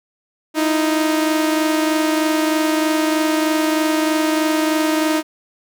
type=tone pair together; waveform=sawtooth; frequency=311.1 / 334.3 Hz; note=D#4 / E4; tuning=0 / +24 cents; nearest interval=minor second; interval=124 cents; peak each=-12 / -20 dBFS; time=0.54-5.23 s; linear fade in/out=50 ms; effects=none